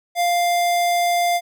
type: tone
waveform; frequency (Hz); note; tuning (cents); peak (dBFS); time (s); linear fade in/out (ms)
square; 698.5; F5; 0; -17; 0.15-1.41; 50
effects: none